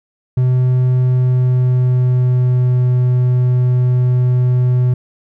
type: tone with pitch glide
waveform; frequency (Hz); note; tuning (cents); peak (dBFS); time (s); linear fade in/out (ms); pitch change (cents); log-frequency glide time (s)
triangle; 126.8 to 125.13; B2 to B2; +46 to +23; -8; 0.37-4.94; 5; -23; 1.02-2.85
effects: none